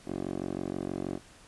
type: tone with band-pass filter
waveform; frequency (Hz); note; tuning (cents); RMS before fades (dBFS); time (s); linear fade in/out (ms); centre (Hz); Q
10% pulse; 46.27; F#1; +1; -35; 0.05-1.2; 50; 390; 2.6
effects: pink hiss -55 dBFS RMS until 1.47 s + resampled to 24000 Hz